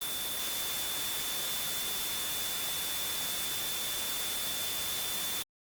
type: tone in noise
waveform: sine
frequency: 3520 Hz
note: A7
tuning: in tune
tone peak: -38 dBFS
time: 0.01-5.43 s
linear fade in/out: 10 ms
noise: white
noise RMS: -35 dBFS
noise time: 0.01-5.43 s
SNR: -6 dB
effects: Opus 24 kbps